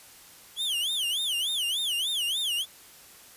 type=tone with vibrato; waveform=45% pulse; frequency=3200 Hz; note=G7; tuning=35 cents sharp; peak=-26 dBFS; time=0.56-2.66 s; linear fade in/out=50 ms; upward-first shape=sine; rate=3.4 Hz; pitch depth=240 cents each way; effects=white hiss -51 dBFS RMS until 3.36 s + resampled to 32000 Hz